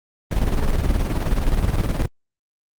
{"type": "noise with tremolo", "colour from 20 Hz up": "brown", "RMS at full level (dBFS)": -17, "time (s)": [0.31, 2.06], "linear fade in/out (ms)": 5, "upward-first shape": "square", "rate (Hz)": 19, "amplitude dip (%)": 50, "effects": ["Opus 24 kbps"]}